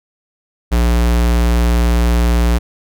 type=tone; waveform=square; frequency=59 Hz; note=A#1; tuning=22 cents sharp; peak=-11 dBFS; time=0.71-2.59 s; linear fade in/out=20 ms; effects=none